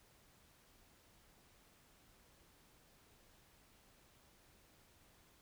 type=silence; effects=pink hiss -68 dBFS RMS until 5.41 s